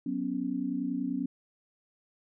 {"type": "chord", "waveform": "sine", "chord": "F# suspended fourth", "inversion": "none", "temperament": "equal", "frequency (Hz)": [185, 246.9, 277.2], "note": ["F#3", "B3", "C#4"], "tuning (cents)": [0, 0, 0], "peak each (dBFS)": [-37, -33, -32], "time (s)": [0.06, 1.26], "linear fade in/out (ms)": 5, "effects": []}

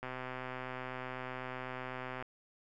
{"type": "click train", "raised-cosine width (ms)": 0.5, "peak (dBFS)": -26, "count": 282, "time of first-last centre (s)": [0.03, 2.225], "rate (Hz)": 128, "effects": []}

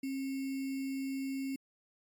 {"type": "tone with sample-and-hold", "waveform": "sine", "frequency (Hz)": 268.9, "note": "C4", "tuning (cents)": 47, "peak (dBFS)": -34, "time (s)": [0.03, 1.56], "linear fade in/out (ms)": 5, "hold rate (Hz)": 2450, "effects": ["AAC 64 kbps"]}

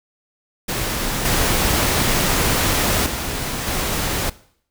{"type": "noise with level steps", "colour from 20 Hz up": "pink", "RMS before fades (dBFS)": [-23, -18, -25, -22], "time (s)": [0.68, 4.3], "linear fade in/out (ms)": 10, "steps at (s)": [1.25, 3.06, 3.67], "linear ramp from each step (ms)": 2, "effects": ["noise-tail reverb RT60 0.6 s tail -19 dB re dry"]}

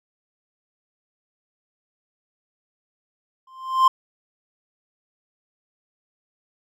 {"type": "tone with exponential growth", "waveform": "triangle", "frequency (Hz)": 1046.5, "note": "C6", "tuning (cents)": 0, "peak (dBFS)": -7, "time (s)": [3.47, 3.88], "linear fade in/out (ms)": 5, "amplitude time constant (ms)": 87, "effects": []}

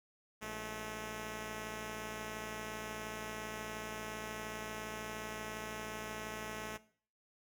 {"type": "tone pair together", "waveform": "5% pulse", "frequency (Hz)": [57.18, 215.9], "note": ["A#1", "A3"], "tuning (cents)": [-33, -33], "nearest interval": "octave + major seventh", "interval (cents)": 2300, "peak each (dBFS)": [-37, -31], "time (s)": [0.41, 6.78], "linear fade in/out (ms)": 20, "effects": ["noise-tail reverb RT60 0.5 s tail -18 dB re dry"]}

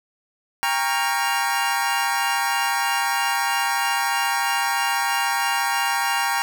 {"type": "chord", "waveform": "25% pulse", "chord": "G half-diminished seventh", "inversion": "none", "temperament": "equal with one note detuned", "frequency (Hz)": [798.2, 932.3, 1108.7, 1396.9], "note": ["G5", "Bb5", "Db6", "F6"], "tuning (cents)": [31, 0, 0, 0], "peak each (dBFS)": [-21, -20, -25, -25], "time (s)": [0.63, 6.42], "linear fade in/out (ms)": 0, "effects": []}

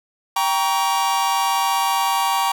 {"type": "chord", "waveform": "45% pulse", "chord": "G diminished", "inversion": "none", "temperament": "just", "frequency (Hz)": [784, 940.8, 1128.9], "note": ["G5", "Bb5", "Db6"], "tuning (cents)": [0, 16, 31], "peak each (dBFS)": [-22, -21, -23], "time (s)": [0.36, 2.52], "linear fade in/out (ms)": 5, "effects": []}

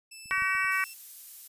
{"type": "tone with pitch glide", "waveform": "15% pulse", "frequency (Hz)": [2637, 2678], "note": ["E7", "E7"], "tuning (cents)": [0, 27], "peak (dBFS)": -37, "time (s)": [0.11, 0.94], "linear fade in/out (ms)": 10, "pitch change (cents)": 27, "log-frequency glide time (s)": [0.47, 0.66]}
{"type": "clicks", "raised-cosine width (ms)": 5, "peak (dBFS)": [-44, -43, -43, -36, -43, -45], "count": 6, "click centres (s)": [0.258, 0.325, 0.38, 0.422, 0.551, 0.646]}
{"type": "harmonic tone", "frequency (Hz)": 380, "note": "F#4", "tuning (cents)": 46, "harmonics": [3, 4, 5, 6, 7], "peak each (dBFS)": [-32, -31, -30, -31, -35], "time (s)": [0.31, 0.84], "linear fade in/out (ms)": 0}
{"type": "noise", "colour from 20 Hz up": "violet", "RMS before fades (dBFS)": -43, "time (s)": [0.71, 1.48], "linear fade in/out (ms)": 10}
{"effects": ["resampled to 32000 Hz"]}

